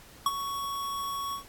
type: tone with ADSR envelope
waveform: square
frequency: 1115 Hz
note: C#6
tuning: 10 cents sharp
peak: -21 dBFS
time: 0.26-1.44 s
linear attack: 3 ms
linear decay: 33 ms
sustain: -11 dB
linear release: 110 ms
effects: pink hiss -52 dBFS RMS until 1.48 s + AAC 64 kbps